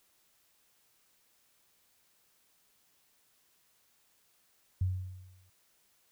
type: tone with exponential decay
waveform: sine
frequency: 92.5 Hz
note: F#2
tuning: in tune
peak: -25 dBFS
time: 4.81-5.5 s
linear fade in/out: 5 ms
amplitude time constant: 150 ms
effects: white hiss -70 dBFS RMS until 6.11 s